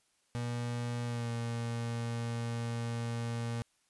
35% pulse tone with pitch glide, 120 to 117.12 Hz, B2 to A#2, -49 to +9 cents, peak -32 dBFS, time 0.35-3.62 s, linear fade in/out 0 ms, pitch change -42 cents, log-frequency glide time 1.05-1.3 s, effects white hiss -73 dBFS RMS until 3.89 s + resampled to 24000 Hz

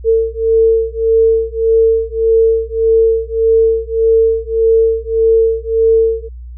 sine beating tone pair, 449.8 / 451.5 Hz, A4 / A4, +38 / +45 cents, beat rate 1.7 Hz, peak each -12 dBFS, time 0.04-6.29 s, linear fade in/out 50 ms, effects added 60 Hz sine -27 dBFS peak until 6.57 s

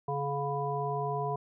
harmonic tone, 141.4 Hz, C#3, 35 cents sharp, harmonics 1 / 3 / 5 / 7, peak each -35 / -35 / -35 / -35 dBFS, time 0.08-1.36 s, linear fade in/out 5 ms, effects none

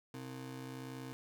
30% pulse ring-modulated tone, 196 Hz, G3, in tune, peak -38 dBFS, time 0.14-1.13 s, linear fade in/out 0 ms, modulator 67.4 Hz, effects none

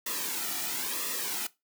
white noise with flanger, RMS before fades -33 dBFS, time 0.06-1.47 s, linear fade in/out 5 ms, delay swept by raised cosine 1.3 to 1.91 ms, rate 1 Hz, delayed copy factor -0.65, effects noise-tail reverb RT60 0.2 s tail -19 dB re dry + high-pass 200 Hz 12 dB/octave

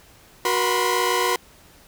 sawtooth tone cluster, 368.9 / 477.5 / 983 / 1041 Hz, F#4 / A#4 / B5 / C6, -5 / +42 / -8 / -9 cents, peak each -21 dBFS, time 0.45-1.36 s, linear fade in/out 2 ms, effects pink hiss -51 dBFS RMS until 1.87 s

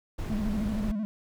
brown noise, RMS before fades -33 dBFS, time 0.18-0.92 s, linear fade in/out 10 ms
triangle tone with vibrato, 210.7 Hz, G#3, 25 cents sharp, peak -26 dBFS, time 0.3-1.05 s, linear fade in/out 0 ms, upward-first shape square, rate 13 Hz, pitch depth 72 cents each way
effects none

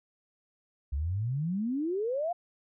sine exponential sweep, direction up, 65.4 to 724 Hz, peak -28 dBFS, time 0.92-2.33 s, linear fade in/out 10 ms, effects none

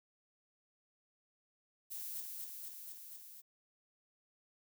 violet noise with echo, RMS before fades -44 dBFS, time 1.9-2.22 s, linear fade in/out 20 ms, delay 240 ms, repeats 5, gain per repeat -2 dB, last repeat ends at 3.42 s, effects none

